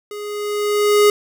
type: tone with level ramp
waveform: square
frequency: 415.3 Hz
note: G#4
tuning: in tune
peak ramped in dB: -29 to -9 dBFS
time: 0.11-1.1 s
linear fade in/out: 2 ms
effects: none